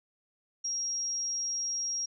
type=tone; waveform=sine; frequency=5620 Hz; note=F8; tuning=10 cents sharp; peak=-30 dBFS; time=0.64-2.06 s; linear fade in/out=10 ms; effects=none